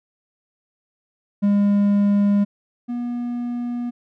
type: tone pair in turn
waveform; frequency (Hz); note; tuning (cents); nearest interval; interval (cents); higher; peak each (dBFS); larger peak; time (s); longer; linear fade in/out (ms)
triangle; 202.9 / 241.3; G#3 / B3; -40 / -40; minor third; 300; second; -12 / -21; first; 1.42-2.45 / 2.88-3.91; neither; 20
effects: none